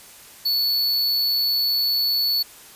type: tone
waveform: square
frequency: 4435 Hz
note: C#8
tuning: in tune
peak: -19 dBFS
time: 0.45-2.43 s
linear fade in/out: 10 ms
effects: white hiss -45 dBFS RMS until 2.75 s + resampled to 32000 Hz